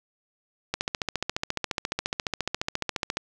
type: click train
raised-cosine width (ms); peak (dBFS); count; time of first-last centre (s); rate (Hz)
0.2; -9; 36; 0.74-3.171; 14.4
effects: none